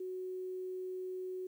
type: tone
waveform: sine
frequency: 370 Hz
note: F#4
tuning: in tune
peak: -38 dBFS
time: 0-1.47 s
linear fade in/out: 5 ms
effects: 11-bit